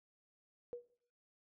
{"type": "tone with exponential decay", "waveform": "sine", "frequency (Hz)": 482.7, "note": "B4", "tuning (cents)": -40, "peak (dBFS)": -38, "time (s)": [0.73, 0.9], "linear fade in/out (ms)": 0, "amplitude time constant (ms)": 36, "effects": ["noise-tail reverb RT60 0.6 s tail -20 dB re dry"]}